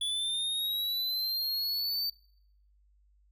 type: linear sweep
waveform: square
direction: up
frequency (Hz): 3427 to 4600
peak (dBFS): -30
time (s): 0.01-2.1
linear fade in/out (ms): 5
effects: noise-tail reverb RT60 0.8 s tail -26 dB re dry + added 50 Hz sine -62 dBFS peak until 3.31 s